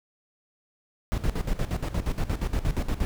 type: noise with tremolo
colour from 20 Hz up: brown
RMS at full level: -25 dBFS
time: 1.12-3.05 s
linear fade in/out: 0 ms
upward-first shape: square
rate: 8.5 Hz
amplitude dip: 75%
effects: none